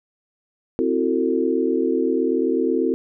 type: chord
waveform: sine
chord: F# half-diminished seventh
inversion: second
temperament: equal with one note detuned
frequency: 261.6 / 329.6 / 370 / 448.5 Hz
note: C4 / E4 / F#4 / A4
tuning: 0 / 0 / 0 / +33 cents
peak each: -23 dBFS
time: 0.79-2.94 s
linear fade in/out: 0 ms
effects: none